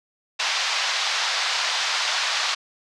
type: band-pass noise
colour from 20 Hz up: white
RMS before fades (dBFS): -24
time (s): 0.39-2.55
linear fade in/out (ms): 10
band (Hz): 710 to 5300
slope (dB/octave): 24
effects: low-pass 9000 Hz 12 dB/octave